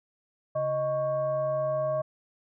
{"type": "tone with frequency modulation", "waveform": "sine", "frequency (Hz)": 622.3, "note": "D#5", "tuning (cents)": 0, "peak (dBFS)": -25, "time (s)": [0.55, 2.02], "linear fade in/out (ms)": 10, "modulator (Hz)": 485, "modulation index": 0.56, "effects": []}